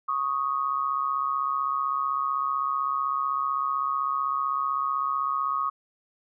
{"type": "tone pair together", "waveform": "sine", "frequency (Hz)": [1108.7, 1244.5], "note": ["C#6", "D#6"], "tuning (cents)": [0, 0], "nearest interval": "major second", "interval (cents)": 200, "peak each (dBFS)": -27, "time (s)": [0.08, 5.7], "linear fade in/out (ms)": 10, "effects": []}